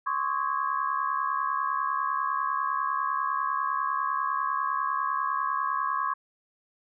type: tone cluster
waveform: sine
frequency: 1048 / 1118 / 1263 / 1649 Hz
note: C6 / C#6 / D#6 / G#6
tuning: +2 / +14 / +26 / -13 cents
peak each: -30 / -28 / -36 / -35 dBFS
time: 0.06-6.14 s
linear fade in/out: 10 ms
effects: none